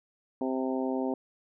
harmonic tone with a mistuned harmonic, 130.81 Hz, C3, in tune, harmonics 2 / 3 / 4 / 5 / 6 / 7, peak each -30 / -34 / -36 / -38 / -40 / -41 dBFS, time 0.41-1.14 s, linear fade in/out 2 ms, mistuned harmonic 7, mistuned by -15 cents, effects none

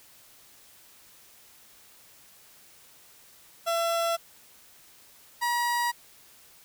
30% pulse tone pair in turn, 673 / 958.1 Hz, E5 / A#5, +36 / +47 cents, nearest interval tritone, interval 611 cents, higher second, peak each -22 dBFS, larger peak neither, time 3.66-4.17 / 5.41-5.92 s, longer neither, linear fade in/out 20 ms, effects white hiss -55 dBFS RMS until 6.64 s

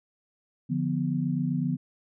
sine chord, B diminished, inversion first, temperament equal, 146.83 / 174.61 / 246.9 Hz, D3 / F3 / B3, 0 / 0 / 0 cents, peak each -29 dBFS, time 0.69-1.77 s, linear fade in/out 20 ms, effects none

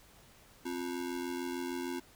square ring-modulated tone, 307.6 Hz, D#4, 20 cents flat, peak -33 dBFS, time 0.65-2 s, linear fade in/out 10 ms, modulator 43.3 Hz, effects pink hiss -60 dBFS RMS until 2.15 s

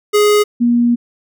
square / sine tone pair in turn, 417.1 / 238.6 Hz, G#4 / A#3, +7 / +41 cents, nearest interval minor seventh, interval 966 cents, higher first, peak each -9 dBFS, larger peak neither, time 0.13-0.44 / 0.6-0.96 s, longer second, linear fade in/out 20 ms, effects none

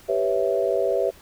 sine chord, C# half-diminished seventh, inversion second, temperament equal, 392 / 493.9 / 554.4 / 659.3 Hz, G4 / B4 / C#5 / E5, 0 / 0 / 0 / 0 cents, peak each -25 dBFS, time 0.08-1.11 s, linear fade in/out 20 ms, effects pink hiss -50 dBFS RMS until 1.21 s

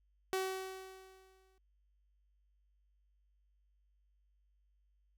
sawtooth tone with exponential decay, 378.8 Hz, F#4, 41 cents sharp, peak -28 dBFS, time 0.33-1.58 s, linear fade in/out 0 ms, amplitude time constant 270 ms, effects added 50 Hz sine -70 dBFS peak until 5.17 s

